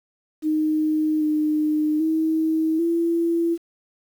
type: tone with pitch steps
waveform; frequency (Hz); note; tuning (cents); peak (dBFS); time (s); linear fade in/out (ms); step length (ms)
sine; 309.5 / 305.1 / 318.3 / 336.3; D#4 / D#4 / D#4 / E4; -9 / -34 / +39 / +35; -18; 0.42-3.58; 50; 790
effects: 8-bit